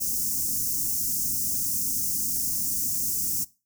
white band-stop noise, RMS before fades -27 dBFS, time 0-3.45 s, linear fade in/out 20 ms, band 300 to 5500 Hz, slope 48 dB/octave, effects noise-tail reverb RT60 0.3 s tail -20 dB re dry

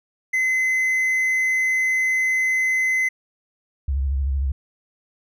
triangle tone, 2045 Hz, C7, 40 cents flat, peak -16 dBFS, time 0.33-3.09 s, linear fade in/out 10 ms
sine tone with vibrato, 68.3 Hz, C#2, 25 cents flat, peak -19 dBFS, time 3.88-4.52 s, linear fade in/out 5 ms, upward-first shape sine, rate 13 Hz, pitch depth 86 cents each way
effects none

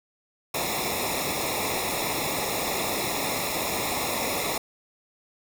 pink noise with comb filter, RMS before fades -28 dBFS, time 0.54-4.58 s, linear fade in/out 5 ms, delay 0.65 ms, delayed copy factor -0.95, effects none

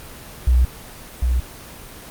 sine tone pair in turn, 62.1 / 61.79 Hz, B1 / B1, +10 / +2 cents, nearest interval unison, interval 8 cents, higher first, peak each -11 / -15 dBFS, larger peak first, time 0.47-0.65 / 1.22-1.4 s, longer neither, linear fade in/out 5 ms, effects pink hiss -38 dBFS RMS until 2.1 s + Opus 24 kbps

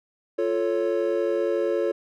triangle chord, F augmented, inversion none, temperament equal, 349.2 / 440 / 554.4 Hz, F4 / A4 / C#5, 0 / 0 / 0 cents, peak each -24 dBFS, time 0.38-1.92 s, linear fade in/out 10 ms, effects none

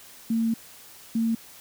sine tone pair in turn, 227.1 / 227.1 Hz, A#3 / A#3, -45 / -45 cents, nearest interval unison, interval 0 cents, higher neither, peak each -21 dBFS, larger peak neither, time 0.3-0.54 / 1.15-1.35 s, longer first, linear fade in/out 5 ms, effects white hiss -48 dBFS RMS until 1.6 s

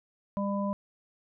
harmonic tone, 200 Hz, G3, 35 cents sharp, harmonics 1 / 3 / 5, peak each -29 / -34 / -36 dBFS, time 0.37-0.73 s, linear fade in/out 0 ms, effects none

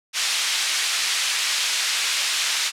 pink band-pass noise, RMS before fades -23 dBFS, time 0.13-2.72 s, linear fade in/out 50 ms, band 2400 to 7300 Hz, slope 12 dB/octave, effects low-pass 12000 Hz 12 dB/octave

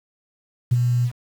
sine tone with ADSR envelope, 121.9 Hz, B2, 22 cents flat, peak -11 dBFS, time 0.71-1.12 s, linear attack 14 ms, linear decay 31 ms, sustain -5 dB, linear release 74 ms, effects tanh soft clip ceiling -8 dBFS + 7-bit

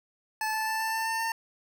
25% pulse tone with pitch steps, 869 / 875 / 881.1 / 887.3 / 893.4 / 899.6 / 905.9 Hz, A5 / A5 / A5 / A5 / A5 / A5 / A#5, -22 / -10 / +2 / +14 / +26 / +38 / -50 cents, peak -24 dBFS, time 0.41-1.32 s, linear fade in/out 2 ms, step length 130 ms, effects none

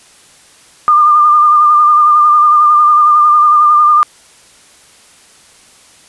sine tone with vibrato, 1203 Hz, D6, 41 cents sharp, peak -4 dBFS, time 0.88-4.03 s, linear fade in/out 0 ms, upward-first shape sine, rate 11 Hz, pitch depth 30 cents each way, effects white hiss -43 dBFS RMS until 6.08 s + resampled to 24000 Hz

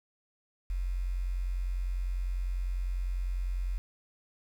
sine tone with quantisation, 45 Hz, F#1, 47 cents flat, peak -29 dBFS, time 0.7-3.78 s, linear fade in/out 0 ms, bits 9, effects none

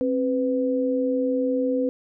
sine tone pair together, 266.2 / 500 Hz, C4 / B4, +30 / +21 cents, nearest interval major seventh, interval 1091 cents, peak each -23 dBFS, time 0.01-1.89 s, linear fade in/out 0 ms, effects none

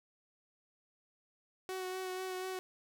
sawtooth tone with vibrato, 372.2 Hz, F#4, 10 cents sharp, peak -34 dBFS, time 1.69-2.59 s, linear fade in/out 0 ms, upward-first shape sine, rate 4.1 Hz, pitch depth 18 cents each way, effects none

